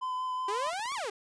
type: tone with vibrato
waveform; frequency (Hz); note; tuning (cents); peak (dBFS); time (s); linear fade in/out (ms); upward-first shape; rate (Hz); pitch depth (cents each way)
triangle; 1017; C6; -50; -29; 0.01-0.71; 20; triangle; 5.4; 15
type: exponential two-way sweep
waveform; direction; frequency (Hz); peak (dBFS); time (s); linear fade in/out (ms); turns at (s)
sawtooth; up then down; 383.5 to 1174.7 to 383.5; -29; 0.48-1.1; 5; 0.94
type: click train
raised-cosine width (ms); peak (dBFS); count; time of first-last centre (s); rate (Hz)
0.3; -32; 7; 0.67-1.045; 16
effects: resampled to 22050 Hz